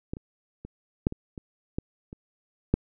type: clicks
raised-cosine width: 3 ms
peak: -18 / -27 / -26 / -9 / -22 / -25 / -15 / -27 / -7 dBFS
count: 9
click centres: 0.135 / 0.169 / 0.65 / 1.069 / 1.124 / 1.378 / 1.785 / 2.129 / 2.74 s
effects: none